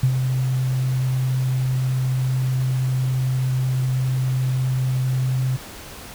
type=tone with ADSR envelope; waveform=sine; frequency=129.3 Hz; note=C3; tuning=20 cents flat; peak=-12 dBFS; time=0.03-5.57 s; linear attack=5 ms; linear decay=73 ms; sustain=-6 dB; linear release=16 ms; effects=pink hiss -38 dBFS RMS until 6.14 s